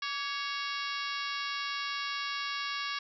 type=harmonic tone with a mistuned harmonic; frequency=555 Hz; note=C#5; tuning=2 cents sharp; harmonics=2 / 3 / 4 / 5 / 6 / 7 / 8 / 9 / 10; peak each=-38 / -40 / -41 / -42 / -43 / -43 / -44 / -45 / -45 dBFS; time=0.02-2.99 s; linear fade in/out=5 ms; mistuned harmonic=2; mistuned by=+60 cents; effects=none